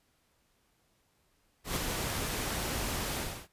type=noise with ADSR envelope; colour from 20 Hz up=pink; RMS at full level=-31 dBFS; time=1.64-3.48 s; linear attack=120 ms; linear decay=14 ms; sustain=-3 dB; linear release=320 ms; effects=pink hiss -72 dBFS RMS until 3.52 s + resampled to 32000 Hz